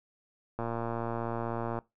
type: click train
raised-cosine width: 1 ms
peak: -20 dBFS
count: 140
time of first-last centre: 0.59-1.788 s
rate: 116 Hz
effects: noise-tail reverb RT60 0.2 s tail -21 dB re dry